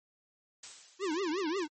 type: noise with exponential decay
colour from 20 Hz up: blue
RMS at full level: -39 dBFS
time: 0.63-1.42 s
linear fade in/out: 5 ms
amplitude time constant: 170 ms
type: tone with vibrato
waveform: square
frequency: 349.2 Hz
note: F4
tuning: in tune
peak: -31 dBFS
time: 0.99-1.68 s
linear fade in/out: 50 ms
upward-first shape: triangle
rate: 5.6 Hz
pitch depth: 300 cents each way
effects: MP3 32 kbps